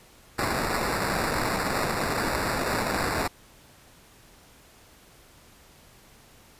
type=noise with sample-and-hold; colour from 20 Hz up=blue; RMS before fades=-27 dBFS; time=0.38-3.28 s; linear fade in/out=10 ms; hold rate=3150 Hz; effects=pink hiss -54 dBFS RMS until 6.59 s + resampled to 32000 Hz